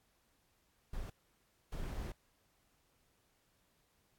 brown noise bursts at uneven times, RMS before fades -41 dBFS, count 2, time 0.93-1.1 / 1.72-2.12 s, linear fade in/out 5 ms, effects pink hiss -75 dBFS RMS until 4.18 s + AAC 64 kbps

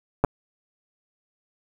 clicks, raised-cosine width 1 ms, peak -5 dBFS, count 2, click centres 0.24 / 0.247 s, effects 7-bit

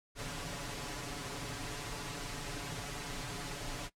pink noise with comb filter, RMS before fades -41 dBFS, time 0.15-3.9 s, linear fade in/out 50 ms, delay 7 ms, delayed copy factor +1, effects noise-tail reverb RT60 0.1 s tail -19 dB re dry + low-pass 9000 Hz 12 dB/octave

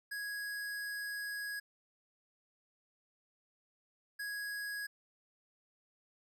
square tone bursts at uneven times, 1661.2 Hz, G#6, in tune, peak -39 dBFS, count 2, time 0.11-1.6 / 4.19-4.87 s, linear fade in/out 10 ms, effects none

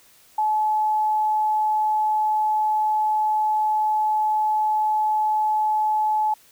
sine tone, 858 Hz, A5, 44 cents flat, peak -18 dBFS, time 0.38-6.34 s, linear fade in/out 5 ms, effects white hiss -54 dBFS RMS until 6.51 s

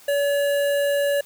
square tone with notch filter, 569 Hz, C#5, 45 cents sharp, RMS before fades -21 dBFS, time 0.08-1.21 s, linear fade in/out 5 ms, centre 5300 Hz, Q 0.98, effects white hiss -49 dBFS RMS until 1.25 s

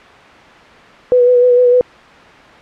sine tone with vibrato, 493 Hz, B4, 3 cents flat, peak -6 dBFS, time 1.12-1.81 s, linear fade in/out 0 ms, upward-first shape sine, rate 6.6 Hz, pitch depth 24 cents each way, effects white hiss -38 dBFS RMS until 2.61 s + low-pass 2000 Hz 12 dB/octave

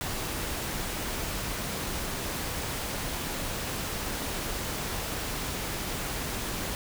pink noise, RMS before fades -33 dBFS, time 0.01-6.75 s, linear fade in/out 0 ms, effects none

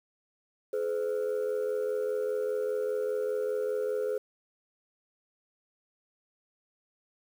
sine tone pair together, 425 / 510 Hz, G#4 / C5, +40 / -44 cents, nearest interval minor third, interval 316 cents, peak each -28 / -29 dBFS, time 0.73-4.18 s, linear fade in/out 5 ms, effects tanh soft clip ceiling -25 dBFS + 9-bit

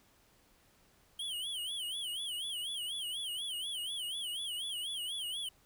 square tone with vibrato, 3136 Hz, G7, in tune, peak -37 dBFS, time 1.19-5.49 s, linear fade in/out 5 ms, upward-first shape sine, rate 4.1 Hz, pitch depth 160 cents each way, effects pink hiss -67 dBFS RMS until 5.65 s

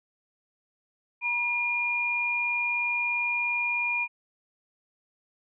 sine tone pair together, 960 / 2419 Hz, B5 / D#7, -49 / -49 cents, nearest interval octave + major third, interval 1600 cents, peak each -34 / -25 dBFS, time 1.21-4.08 s, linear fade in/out 50 ms, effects none

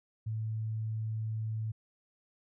sine tone, 110 Hz, A2, in tune, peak -32 dBFS, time 0.26-1.72 s, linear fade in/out 10 ms, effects none

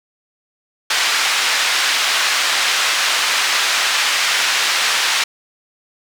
pink band-pass noise, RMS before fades -17 dBFS, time 0.9-5.24 s, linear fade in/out 5 ms, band 1500 to 5600 Hz, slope 12 dB/octave, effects none

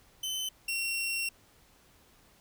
sawtooth tone pair in turn, 3049 / 2732 Hz, G7 / F7, -49 / -39 cents, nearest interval major second, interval 190 cents, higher first, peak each -29 / -27 dBFS, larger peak second, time 0.23-0.49 / 0.68-1.29 s, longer second, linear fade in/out 5 ms, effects pink hiss -62 dBFS RMS until 2.4 s

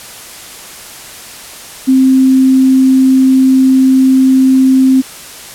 sine tone, 262.5 Hz, C4, 6 cents sharp, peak -4 dBFS, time 1.87-5.02 s, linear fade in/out 20 ms, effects white hiss -30 dBFS RMS until 5.54 s + low-pass 12000 Hz 12 dB/octave

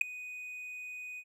triangle tone with ADSR envelope, 2489 Hz, D#7, in tune, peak -16 dBFS, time 0.01-1.24 s, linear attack 4 ms, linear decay 6 ms, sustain -23 dB, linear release 56 ms, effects none

